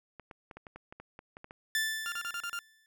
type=clicks; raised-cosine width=0.5 ms; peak=-31 dBFS; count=12; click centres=0.197 / 0.312 / 0.512 / 0.57 / 0.668 / 0.76 / 0.925 / 1 / 1.191 / 1.369 / 1.444 / 1.509 s
type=tone with exponential decay; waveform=sawtooth; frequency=1760 Hz; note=A6; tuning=in tune; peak=-23 dBFS; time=1.75-2.86 s; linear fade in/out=1 ms; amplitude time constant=240 ms
type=tone bursts; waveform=30% pulse; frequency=1396.9 Hz; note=F6; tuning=in tune; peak=-32 dBFS; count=6; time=2.06-2.59 s; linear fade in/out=0 ms; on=60 ms; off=34 ms
effects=none